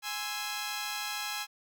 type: chord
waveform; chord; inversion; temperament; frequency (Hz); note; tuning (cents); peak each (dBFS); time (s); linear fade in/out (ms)
10% pulse; Ab augmented; none; equal; 830.6 / 1046.5 / 1318.5; Ab5 / C6 / E6; 0 / 0 / 0; -28 / -33 / -31; 0.02-1.47; 50
effects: none